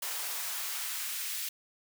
white noise with high-pass filter sweep, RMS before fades -36 dBFS, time 0.02-1.49 s, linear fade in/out 5 ms, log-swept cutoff 560 to 2200 Hz, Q 0.91, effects none

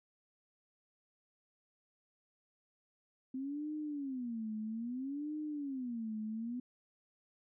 sine tone with vibrato, 256.4 Hz, C4, 35 cents flat, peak -37 dBFS, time 3.34-6.6 s, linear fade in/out 5 ms, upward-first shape sine, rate 0.61 Hz, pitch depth 300 cents each way, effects none

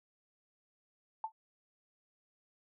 sine tone with exponential decay, 883 Hz, A5, 6 cents sharp, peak -30 dBFS, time 1.24-1.32 s, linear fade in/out 2 ms, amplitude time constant 17 ms, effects none

